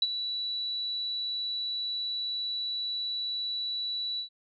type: tone with ADSR envelope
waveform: sine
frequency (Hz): 3941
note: B7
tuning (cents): -4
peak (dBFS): -20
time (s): 0.02-4.29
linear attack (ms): 3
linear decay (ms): 36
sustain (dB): -10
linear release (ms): 100
effects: none